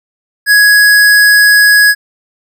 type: tone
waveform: square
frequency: 1669 Hz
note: G#6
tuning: 8 cents sharp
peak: -4 dBFS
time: 0.46-1.95 s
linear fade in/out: 50 ms
effects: none